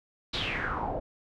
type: noise with low-pass filter sweep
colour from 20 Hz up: pink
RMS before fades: -32 dBFS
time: 0.33-1 s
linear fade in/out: 10 ms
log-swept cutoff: 4200 to 550 Hz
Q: 6.2
effects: none